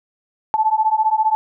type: beating tone pair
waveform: sine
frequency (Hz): 864 / 879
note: A5 / A5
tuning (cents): -32 / -2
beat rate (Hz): 15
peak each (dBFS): -17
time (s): 0.54-1.35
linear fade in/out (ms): 0
effects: none